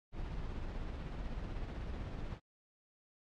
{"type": "noise with tremolo", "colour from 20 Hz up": "brown", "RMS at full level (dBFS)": -40, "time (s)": [0.12, 2.4], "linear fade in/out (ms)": 50, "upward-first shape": "sine", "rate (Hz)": 16, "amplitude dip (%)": 30, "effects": ["low-pass 4000 Hz 12 dB/octave", "AAC 64 kbps"]}